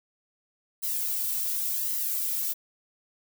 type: noise with flanger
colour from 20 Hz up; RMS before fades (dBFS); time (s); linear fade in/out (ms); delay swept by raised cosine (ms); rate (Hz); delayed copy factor
violet; -29; 0.82-2.54; 20; 0.98 to 2.28; 0.91; +0.65
effects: none